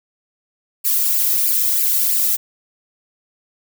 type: noise with flanger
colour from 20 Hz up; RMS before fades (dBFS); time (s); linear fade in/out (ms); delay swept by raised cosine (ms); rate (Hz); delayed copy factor
violet; -17; 0.84-2.37; 20; 0.41 to 1.61; 3.1; +0.65
effects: none